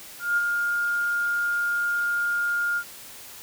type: tone with ADSR envelope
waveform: sine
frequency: 1413 Hz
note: F6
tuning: 20 cents sharp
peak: -18 dBFS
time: 0.19-2.84 s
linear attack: 180 ms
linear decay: 29 ms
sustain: -4 dB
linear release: 69 ms
effects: white hiss -43 dBFS RMS until 3.42 s